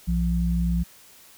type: tone pair together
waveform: sine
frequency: 60.86 / 172.5 Hz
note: B1 / F3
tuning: -25 / -21 cents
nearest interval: octave + tritone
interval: 1804 cents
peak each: -23 dBFS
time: 0.07-0.84 s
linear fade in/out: 20 ms
effects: white hiss -51 dBFS RMS until 1.37 s